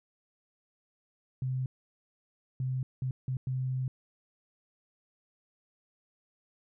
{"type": "tone bursts at uneven times", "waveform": "sine", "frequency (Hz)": 129.5, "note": "C3", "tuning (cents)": -17, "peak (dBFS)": -29, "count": 5, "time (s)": [[1.42, 1.66], [2.6, 2.83], [3.02, 3.11], [3.28, 3.37], [3.47, 3.88]], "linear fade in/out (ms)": 2, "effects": []}